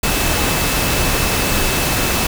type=tone in noise; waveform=sine; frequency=2614 Hz; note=E7; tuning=15 cents flat; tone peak=-27 dBFS; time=0.03-2.27 s; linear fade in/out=5 ms; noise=pink; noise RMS=-17 dBFS; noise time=0.03-2.27 s; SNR=-13 dB; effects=none